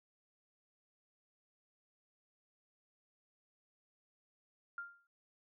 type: tone with exponential decay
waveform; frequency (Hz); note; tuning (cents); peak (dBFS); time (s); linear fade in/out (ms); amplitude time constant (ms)
sine; 1396.9; F6; 0; -38; 4.78-5.07; 2; 62
effects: none